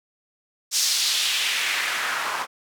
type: noise with band-pass filter sweep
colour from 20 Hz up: white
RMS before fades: -24 dBFS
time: 0.71-2.47 s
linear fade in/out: 50 ms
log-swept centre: 5800 to 1000 Hz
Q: 1.7
effects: none